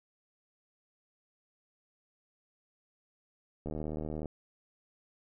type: click train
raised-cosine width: 2 ms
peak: -25 dBFS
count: 47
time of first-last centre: 3.66-4.257 s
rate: 77 Hz
effects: none